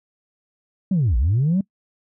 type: linear two-way sweep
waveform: sine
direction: down then up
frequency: 201.4 to 51.91 to 201.4 Hz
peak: -14 dBFS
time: 0.91-1.61 s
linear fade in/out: 5 ms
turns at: 1.17 s
effects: noise-tail reverb RT60 0.1 s tail -24 dB re dry + tanh soft clip ceiling -13 dBFS